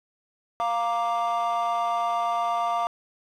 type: chord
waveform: triangle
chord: Bb major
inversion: second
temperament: equal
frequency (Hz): 698.5 / 932.3 / 1174.7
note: F5 / Bb5 / D6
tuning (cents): 0 / 0 / 0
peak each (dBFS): -23 / -27 / -25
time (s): 0.6-2.87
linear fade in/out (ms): 0
effects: tanh soft clip ceiling -16 dBFS